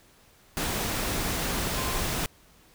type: tone in noise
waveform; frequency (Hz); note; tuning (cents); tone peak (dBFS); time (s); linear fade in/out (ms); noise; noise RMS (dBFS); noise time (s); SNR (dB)
sine; 1041; C6; -9; -37; 1.77-2.01; 0; pink; -29; 0.57-2.26; -11
effects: pink hiss -58 dBFS RMS until 2.74 s